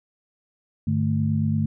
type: tone cluster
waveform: sine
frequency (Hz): 101.7 / 150.7 / 219.5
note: G#2 / D3 / A3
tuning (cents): -36 / +45 / -4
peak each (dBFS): -24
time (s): 0.87-1.66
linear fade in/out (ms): 5
effects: none